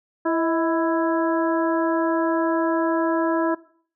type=harmonic tone with a mistuned harmonic; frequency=331.1 Hz; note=E4; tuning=8 cents sharp; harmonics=1 / 2 / 3 / 4 / 5; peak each=-21 / -25 / -27 / -31 / -32 dBFS; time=0.25-3.55 s; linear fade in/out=10 ms; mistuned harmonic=2; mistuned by=-53 cents; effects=noise-tail reverb RT60 0.5 s tail -19 dB re dry